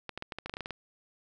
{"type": "clicks", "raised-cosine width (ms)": 0.3, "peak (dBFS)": -21, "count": 12, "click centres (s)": [0.093, 0.176, 0.224, 0.322, 0.386, 0.46, 0.496, 0.539, 0.569, 0.607, 0.659, 0.707], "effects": []}